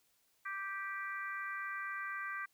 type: harmonic tone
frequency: 392 Hz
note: G4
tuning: in tune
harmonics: 3 / 4 / 5 / 6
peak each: -43 / -42 / -44 / -51 dBFS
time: 0.45-2.46 s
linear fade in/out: 10 ms
effects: white hiss -74 dBFS RMS until 2.53 s